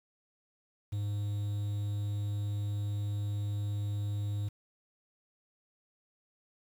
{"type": "tone with quantisation", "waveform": "triangle", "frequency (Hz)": 102.8, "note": "G#2", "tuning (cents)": -17, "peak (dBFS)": -29, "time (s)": [0.92, 4.49], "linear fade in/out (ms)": 10, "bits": 9, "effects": []}